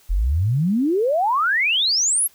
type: exponential sweep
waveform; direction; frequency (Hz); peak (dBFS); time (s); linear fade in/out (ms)
sine; up; 40.16 to 11840; -16; 0.09-2.28; 20
effects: white hiss -54 dBFS RMS until 2.34 s